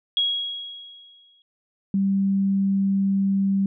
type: tone with exponential decay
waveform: sine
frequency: 3310 Hz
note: G#7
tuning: 6 cents flat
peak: -17 dBFS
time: 0.17-1.42 s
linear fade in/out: 1 ms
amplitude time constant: 270 ms
type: tone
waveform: sine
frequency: 195.6 Hz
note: G3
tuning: 4 cents flat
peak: -18 dBFS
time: 1.94-3.66 s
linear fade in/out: 2 ms
effects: none